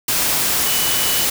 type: tone in noise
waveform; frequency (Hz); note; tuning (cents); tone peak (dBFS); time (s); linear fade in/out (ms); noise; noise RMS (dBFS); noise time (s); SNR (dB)
sine; 2960; F#7; 0; -25; 0.66-1.25; 5; white; -18; 0.08-1.3; -10
effects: none